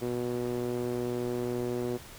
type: tone with band-pass filter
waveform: sawtooth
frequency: 122 Hz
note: B2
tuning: 21 cents flat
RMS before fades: -32 dBFS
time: 0.01-1.98 s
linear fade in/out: 20 ms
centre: 380 Hz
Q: 2.3
effects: pink hiss -48 dBFS RMS until 2.18 s